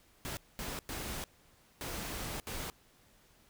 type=noise bursts at uneven times; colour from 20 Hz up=pink; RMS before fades=-40 dBFS; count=5; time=0.25-0.37 / 0.59-0.79 / 0.89-1.24 / 1.81-2.4 / 2.47-2.7 s; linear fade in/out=0 ms; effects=pink hiss -65 dBFS RMS until 3.49 s